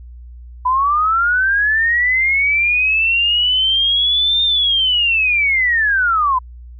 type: linear two-way sweep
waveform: sine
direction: up then down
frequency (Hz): 987.8 to 3641 to 987.8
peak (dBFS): -12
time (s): 0.65-6.39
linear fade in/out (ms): 10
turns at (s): 4.43
effects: added 60 Hz sine -33 dBFS peak until 6.79 s